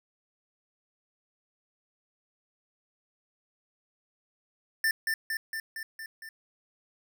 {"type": "tone with echo", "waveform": "square", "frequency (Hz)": 1785, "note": "A6", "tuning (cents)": 24, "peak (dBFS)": -24, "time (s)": [4.84, 4.91], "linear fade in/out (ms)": 2, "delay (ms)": 230, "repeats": 6, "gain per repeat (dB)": -3, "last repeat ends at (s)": 6.29, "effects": []}